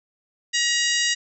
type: harmonic tone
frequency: 953 Hz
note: A#5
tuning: 38 cents sharp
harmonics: 2 / 3 / 4 / 5 / 6 / 7 / 8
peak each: -24 / -26 / -27 / -28 / -29 / -29 / -30 dBFS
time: 0.53-1.15 s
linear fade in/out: 20 ms
effects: none